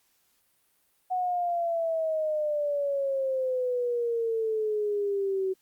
sine exponential sweep, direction down, 740 to 375.8 Hz, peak -25 dBFS, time 1.1-5.54 s, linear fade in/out 20 ms, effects white hiss -69 dBFS RMS until 5.61 s + Opus 48 kbps

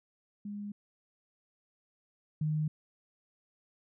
sine tone pair in turn, 205.1 / 153.65 Hz, G#3 / D#3, -21 / -21 cents, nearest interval perfect fourth, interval 500 cents, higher first, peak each -37 / -28 dBFS, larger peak second, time 0.45-0.72 / 2.41-2.68 s, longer neither, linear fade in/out 5 ms, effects none

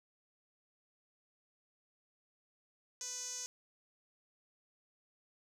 sawtooth tone with band-pass filter, 497.1 Hz, B4, 11 cents sharp, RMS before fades -43 dBFS, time 3.01-3.46 s, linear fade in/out 0 ms, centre 6300 Hz, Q 8, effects none

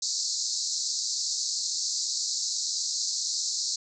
pink band-pass noise, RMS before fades -30 dBFS, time 0.02-3.76 s, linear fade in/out 5 ms, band 4100 to 7500 Hz, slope 96 dB/octave, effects none

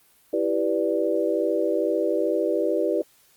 sine chord, E minor seventh, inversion none, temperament equal, 329.6 / 392 / 493.9 / 587.3 Hz, E4 / G4 / B4 / D5, 0 / 0 / 0 / 0 cents, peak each -26 dBFS, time 0.33-3.02 s, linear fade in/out 5 ms, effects white hiss -59 dBFS RMS until 3.36 s + Opus 32 kbps

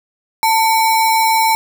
sine tone with sample-and-hold, 893 Hz, A5, 25 cents sharp, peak -10 dBFS, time 0.43-1.55 s, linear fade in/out 0 ms, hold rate 3150 Hz, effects none

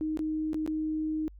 sine tone with dropouts, 311.1 Hz, D#4, in tune, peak -28 dBFS, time 0.01-1.28 s, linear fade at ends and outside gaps 0 ms, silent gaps 0.173-0.192 / 0.532-0.544 / 0.663-0.676 s, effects added 50 Hz sine -47 dBFS peak until 1.39 s

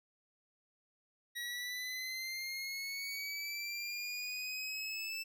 25% pulse linear sweep, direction up, 1908 to 2651 Hz, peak -35 dBFS, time 1.35-5.24 s, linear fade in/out 20 ms, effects none

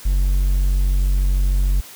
triangle tone, 46.77 Hz, F#1, 19 cents sharp, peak -12 dBFS, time 0.05-1.81 s, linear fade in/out 10 ms, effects white hiss -40 dBFS RMS until 1.95 s

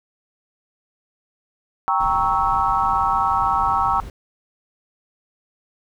sine chord, G diminished seventh, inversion none, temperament equal with one note detuned, 784 / 932.3 / 1108.7 / 1307.9 Hz, G5 / Bb5 / Db6 / Fb6, 0 / 0 / 0 / -14 cents, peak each -22 dBFS, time 1.88-4 s, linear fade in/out 0 ms
brown noise, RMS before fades -33 dBFS, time 2-4.1 s, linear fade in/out 2 ms
effects none

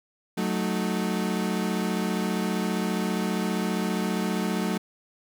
35% pulse chord, D# diminished, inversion first, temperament equal, 185 / 220 / 311.1 Hz, F#3 / A3 / D#4, 0 / 0 / 0 cents, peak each -26 / -27 / -32 dBFS, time 0.37-4.78 s, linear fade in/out 10 ms, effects none

